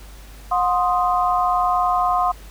sine chord, C diminished, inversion second, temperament equal with one note detuned, 722.7 / 1046.5 / 1244.5 Hz, Gb5 / C6 / Eb6, -41 / 0 / 0 cents, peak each -19 / -20 / -23 dBFS, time 0.51-2.32 s, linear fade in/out 10 ms, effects added 50 Hz sine -38 dBFS peak until 2.5 s + pink hiss -46 dBFS RMS until 2.5 s

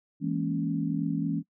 sine chord, A# half-diminished seventh, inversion second, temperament equal, 164.81 / 207.7 / 233.1 / 277.2 Hz, E3 / G#3 / A#3 / C#4, 0 / 0 / 0 / 0 cents, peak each -30 / -34 / -34 / -30 dBFS, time 0.2-1.43 s, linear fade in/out 50 ms, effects noise-tail reverb RT60 0.1 s tail -22 dB re dry

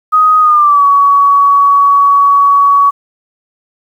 sine tone with pitch glide, 1251 to 1127.5 Hz, D#6 to C#6, +9 to +29 cents, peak -4 dBFS, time 0.12-2.91 s, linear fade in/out 20 ms, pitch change -180 cents, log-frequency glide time 0.4-0.85 s, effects 7-bit

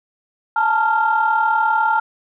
sine tone cluster, 867 / 907 / 1389 Hz, A5 / A#5 / F6, -26 / -48 / -10 cents, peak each -18 dBFS, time 0.56-2 s, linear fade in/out 5 ms, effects tanh soft clip ceiling -5 dBFS

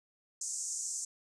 pink band-pass noise, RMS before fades -38 dBFS, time 0.41-1.05 s, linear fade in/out 5 ms, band 6300 to 8200 Hz, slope 48 dB/octave, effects none

